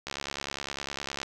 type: click train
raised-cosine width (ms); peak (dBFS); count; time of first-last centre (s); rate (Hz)
0.2; -16; 82; 0.07-1.23; 69.8
effects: none